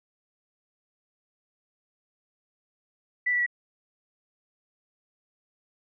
sine tone with pitch steps, 1975.5 / 1956.2 / 1937.1 Hz, B6 / B6 / B6, 0 / -17 / -34 cents, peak -22 dBFS, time 3.26-3.464 s, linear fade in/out 10 ms, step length 68 ms, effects none

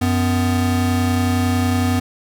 square tone pair together, 93.64 / 250 Hz, F#2 / B3, +21 / +21 cents, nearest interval octave + perfect fourth, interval 1700 cents, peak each -19 dBFS, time 0.01-2 s, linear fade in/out 10 ms, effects none

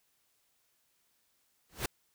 pink noise with exponential growth, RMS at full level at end -29 dBFS, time 1.69-1.86 s, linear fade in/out 5 ms, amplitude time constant 35 ms, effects white hiss -74 dBFS RMS until 2.14 s

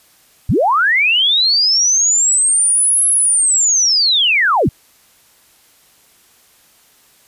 sine linear two-way sweep, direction up then down, 58.27 to 11000 to 58.27 Hz, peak -10 dBFS, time 0.49-4.69 s, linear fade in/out 5 ms, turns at 3.07 s, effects white hiss -51 dBFS RMS until 7.27 s + resampled to 32000 Hz

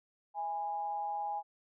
sine tone with amplitude modulation, 824 Hz, G#5, 14 cents flat, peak -31 dBFS, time 0.34-1.43 s, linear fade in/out 50 ms, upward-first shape sine, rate 169 Hz, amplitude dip 55%, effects none

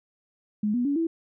sine tone with pitch steps, 210 / 244 / 283.6 / 329.5 Hz, G#3 / B3 / C#4 / E4, +19 / -21 / +40 / -1 cents, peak -22 dBFS, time 0.63-1.07 s, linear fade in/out 5 ms, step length 110 ms, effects none

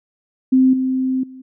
sine tone with level steps, 260 Hz, C4, 11 cents flat, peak -9 / -16 / -34 dBFS, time 0.52-1.42 s, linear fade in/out 10 ms, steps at 0.73 / 1.23 s, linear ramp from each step 5 ms, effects none

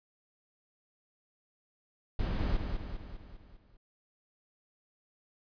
brown noise with echo, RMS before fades -31 dBFS, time 2.19-2.57 s, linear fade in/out 5 ms, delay 200 ms, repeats 6, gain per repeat -5 dB, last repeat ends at 3.77 s, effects resampled to 11025 Hz

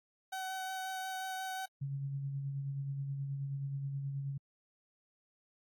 30% pulse tone with vibrato, 756 Hz, F#5, 37 cents sharp, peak -35 dBFS, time 0.32-1.66 s, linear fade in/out 10 ms, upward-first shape sine, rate 5.6 Hz, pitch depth 11 cents each way
sine tone with tremolo, 138.59 Hz, C#3, in tune, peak -34 dBFS, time 1.81-4.38 s, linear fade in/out 10 ms, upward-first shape sine, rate 9.4 Hz, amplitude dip 35%
effects AAC 64 kbps

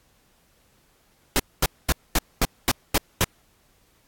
pink noise bursts, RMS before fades -19 dBFS, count 8, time 1.36-3.242 s, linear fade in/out 0 ms, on 34 ms, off 230 ms, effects pink hiss -62 dBFS RMS until 4.07 s + AAC 64 kbps

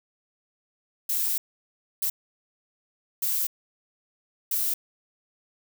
violet noise bursts at uneven times, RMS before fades -26 dBFS, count 4, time 1.09-1.38 / 2.02-2.1 / 3.22-3.47 / 4.51-4.74 s, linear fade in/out 5 ms, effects none

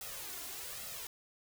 white noise with flanger, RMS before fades -44 dBFS, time 0.01-1.07 s, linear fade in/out 2 ms, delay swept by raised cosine 1.5 to 2.9 ms, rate 1.2 Hz, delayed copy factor +0.75, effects none

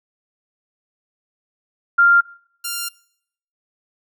sine / 5% pulse tone pair in turn, 1394 / 1394 Hz, F6 / F6, -4 / -4 cents, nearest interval unison, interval 0 cents, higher neither, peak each -9 / -12 dBFS, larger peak first, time 1.98-2.21 / 2.64-2.89 s, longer second, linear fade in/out 10 ms, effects noise-tail reverb RT60 0.7 s tail -24 dB re dry

